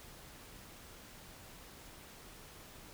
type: silence
effects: pink hiss -54 dBFS RMS until 2.93 s